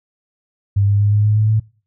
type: tone with pitch steps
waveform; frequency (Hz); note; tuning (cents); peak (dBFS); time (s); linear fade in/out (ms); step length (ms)
sine; 100 / 101.45 / 102.93 / 104.43 / 105.95 / 107.49 / 109.05; G2 / G#2 / G#2 / G#2 / G#2 / A2 / A2; +35 / -40 / -15 / +10 / +35 / -40 / -15; -11; 0.76-1.6; 10; 120
effects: noise-tail reverb RT60 0.4 s tail -24 dB re dry